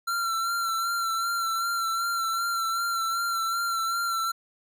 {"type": "tone with vibrato", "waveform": "square", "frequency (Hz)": 1361, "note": "F6", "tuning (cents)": -45, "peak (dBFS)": -26, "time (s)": [0.07, 4.32], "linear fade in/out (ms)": 10, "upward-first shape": "sine", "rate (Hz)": 2.6, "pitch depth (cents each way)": 31, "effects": []}